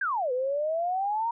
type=exponential two-way sweep; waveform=sine; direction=down then up; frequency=1661.2 to 491.1 to 948 Hz; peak=-25 dBFS; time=0.01-1.31 s; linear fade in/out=5 ms; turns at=0.32 s; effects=none